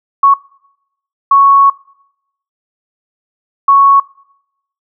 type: tone bursts at uneven times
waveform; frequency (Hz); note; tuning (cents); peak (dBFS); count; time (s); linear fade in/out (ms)
sine; 1108.7; C#6; 0; -3; 3; 0.23-0.34 / 1.31-1.7 / 3.68-4; 5
effects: noise-tail reverb RT60 0.8 s tail -23 dB re dry